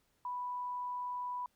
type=tone; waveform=sine; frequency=987.8 Hz; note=B5; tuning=in tune; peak=-36 dBFS; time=0.25-1.46 s; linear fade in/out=2 ms; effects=pink hiss -75 dBFS RMS until 1.55 s